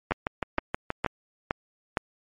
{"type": "two click trains", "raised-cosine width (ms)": 0.5, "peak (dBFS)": [-9, -11], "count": [5, 7], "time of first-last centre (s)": [[0.12, 1.972], [0.11, 1.062]], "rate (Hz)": [2.16, 6.3], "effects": ["MP3 48 kbps"]}